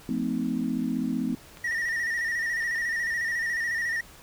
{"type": "chord", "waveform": "sine", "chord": "F dominant seventh", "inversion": "none", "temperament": "equal with one note detuned", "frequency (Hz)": [174.61, 220, 255.4, 311.1], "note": ["F3", "A3", "C4", "Eb4"], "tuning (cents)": [0, 0, -42, 0], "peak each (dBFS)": [-34, -30, -28, -34], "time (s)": [0.09, 1.35], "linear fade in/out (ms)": 2}
{"type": "clicks", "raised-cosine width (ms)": 0.3, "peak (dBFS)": -29, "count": 6, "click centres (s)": [1.572, 1.724, 1.885, 2.191, 2.626, 2.759]}
{"type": "tone with vibrato", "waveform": "triangle", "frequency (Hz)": 1864.7, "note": "A#6", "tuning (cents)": 0, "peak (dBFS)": -24, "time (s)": [1.64, 4.01], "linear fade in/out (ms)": 5, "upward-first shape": "square", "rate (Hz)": 14, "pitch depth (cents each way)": 48}
{"effects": ["pink hiss -50 dBFS RMS until 4.22 s"]}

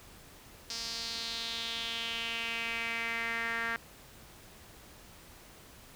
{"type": "tone with band-pass filter sweep", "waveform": "sawtooth", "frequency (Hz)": 230, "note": "A#3", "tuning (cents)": -23, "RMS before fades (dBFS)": -36, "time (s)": [0.7, 3.76], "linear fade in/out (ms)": 0, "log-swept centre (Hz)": [5100, 1700], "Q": 3.8, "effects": ["pink hiss -54 dBFS RMS until 5.95 s"]}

